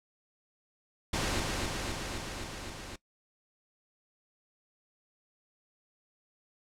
pink noise with echo, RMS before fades -31 dBFS, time 1.13-1.4 s, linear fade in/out 5 ms, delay 260 ms, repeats 6, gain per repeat -2 dB, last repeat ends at 2.96 s, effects noise-tail reverb RT60 0.1 s tail -20 dB re dry + low-pass 8000 Hz 12 dB/octave

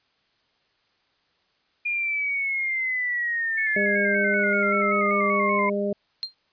sine linear sweep, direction down, 2424 to 1000 Hz, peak -23 dBFS, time 1.85-5.7 s, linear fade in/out 10 ms
sine tone with vibrato, 2158 Hz, C#7, 47 cents flat, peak -25 dBFS, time 3.57-5.7 s, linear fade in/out 10 ms, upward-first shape square, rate 5.2 Hz, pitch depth 38 cents each way
harmonic tone, 202.4 Hz, G#3, 44 cents flat, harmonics 1 / 2 / 3, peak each -27 / -27 / -27 dBFS, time 3.76-5.93 s, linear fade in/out 5 ms
sine tone with exponential decay, 4186 Hz, C8, in tune, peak -22 dBFS, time 6.23-6.34 s, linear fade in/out 0 ms, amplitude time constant 22 ms
effects white hiss -67 dBFS RMS until 6.52 s + resampled to 11025 Hz

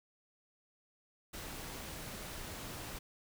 pink noise, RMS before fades -45 dBFS, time 1.33-2.99 s, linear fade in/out 10 ms, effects none

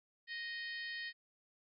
harmonic tone, 622.3 Hz, D#5, in tune, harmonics 3 / 4 / 5 / 6 / 7 / 8, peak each -42 / -54 / -51 / -54 / -50 / -57 dBFS, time 0.27-1.13 s, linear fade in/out 50 ms, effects none

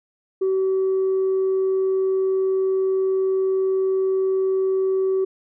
sine tone, 380.8 Hz, F#4, 50 cents sharp, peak -16 dBFS, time 0.41-5.25 s, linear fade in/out 10 ms, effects tanh soft clip ceiling -15 dBFS

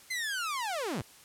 sawtooth linear sweep, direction down, 2093 to 82.41 Hz, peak -28 dBFS, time 0.1-1.02 s, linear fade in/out 10 ms, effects white hiss -55 dBFS RMS until 1.24 s + low-pass 12000 Hz 12 dB/octave

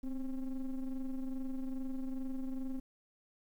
triangle ring-modulated tone, 136.2 Hz, C#3, 30 cents flat, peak -30 dBFS, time 0.03-2.8 s, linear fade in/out 10 ms, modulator 125 Hz, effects 11-bit

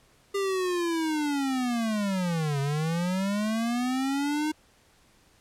square linear two-way sweep, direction down then up, 401.5 to 136.9 to 310.6 Hz, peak -26 dBFS, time 0.34-4.52 s, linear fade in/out 10 ms, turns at 2.6 s, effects pink hiss -61 dBFS RMS until 5.4 s + low-pass 11000 Hz 12 dB/octave

